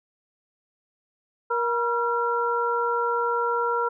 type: tone cluster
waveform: sine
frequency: 472.6 / 961 / 1370 Hz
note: A#4 / B5 / F6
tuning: +24 / -48 / -34 cents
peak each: -26 dBFS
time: 1.5-3.89 s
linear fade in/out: 10 ms
effects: none